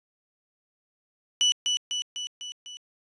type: tone with echo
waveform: 35% pulse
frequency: 2965 Hz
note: F#7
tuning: 3 cents sharp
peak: -17 dBFS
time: 1.41-1.52 s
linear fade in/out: 0 ms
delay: 250 ms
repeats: 5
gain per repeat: -4 dB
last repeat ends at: 2.77 s
effects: resampled to 22050 Hz